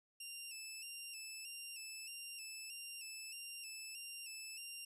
15% pulse tone with vibrato, 2703 Hz, E7, 43 cents sharp, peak -40 dBFS, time 0.2-4.85 s, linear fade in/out 5 ms, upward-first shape square, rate 1.6 Hz, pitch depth 49 cents each way, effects resampled to 32000 Hz

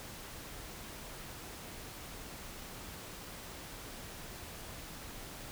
silence, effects pink hiss -47 dBFS RMS until 5.51 s

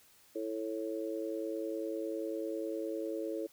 harmonic tone, 110 Hz, A2, in tune, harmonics 3 / 4 / 5, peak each -38 / -39 / -40 dBFS, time 0.35-3.47 s, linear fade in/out 10 ms, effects white hiss -63 dBFS RMS until 3.52 s

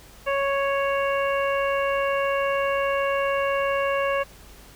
harmonic tone, 554.4 Hz, C#5, in tune, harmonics 1 / 2 / 3 / 4 / 5, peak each -23 / -27 / -31 / -34 / -33 dBFS, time 0.26-4.24 s, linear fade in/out 20 ms, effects added 50 Hz sine -49 dBFS peak until 4.75 s + pink hiss -49 dBFS RMS until 4.75 s

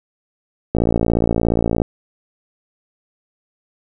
click train, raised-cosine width 2 ms, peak -3 dBFS, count 62, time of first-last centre 0.75-1.818 s, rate 57.1 Hz, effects none

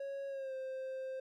triangle tone with pitch glide, 552 to 525.2 Hz, C#5 to C5, -7 to +6 cents, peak -37 dBFS, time 0-1.2 s, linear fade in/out 5 ms, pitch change -87 cents, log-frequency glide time 0.28-0.54 s, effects none

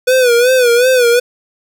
square tone with vibrato, 493.9 Hz, B4, in tune, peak -8 dBFS, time 0.07-1.2 s, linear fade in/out 10 ms, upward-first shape sine, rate 2.7 Hz, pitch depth 89 cents each way, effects none

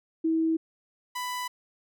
sine / sawtooth tone pair in turn, 323.4 / 994.1 Hz, E4 / B5, -33 / +11 cents, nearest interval octave + perfect fifth, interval 1944 cents, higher second, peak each -22 / -27 dBFS, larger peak first, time 0.24-0.57 / 1.15-1.48 s, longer neither, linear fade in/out 10 ms, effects none

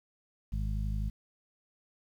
harmonic tone, 51.91 Hz, G#1, in tune, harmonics 1 / 2 / 3 / 4, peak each -31 / -37 / -41 / -43 dBFS, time 0.52-1.1 s, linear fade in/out 10 ms, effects 10-bit

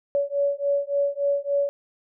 sine beating tone pair, 564 / 567.5 Hz, C#5 / C#5, +30 / +41 cents, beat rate 3.5 Hz, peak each -24 dBFS, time 0.15-1.69 s, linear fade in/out 0 ms, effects none

